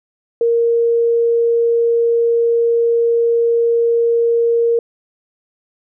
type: tone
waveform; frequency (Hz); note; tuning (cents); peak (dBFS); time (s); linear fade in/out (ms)
sine; 466.2; A#4; 0; -11; 0.41-4.79; 2
effects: none